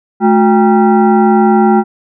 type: tone with frequency modulation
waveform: sine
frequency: 215.6 Hz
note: A3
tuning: 35 cents flat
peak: -5 dBFS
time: 0.2-1.84 s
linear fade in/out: 50 ms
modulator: 579 Hz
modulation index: 1.2
effects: none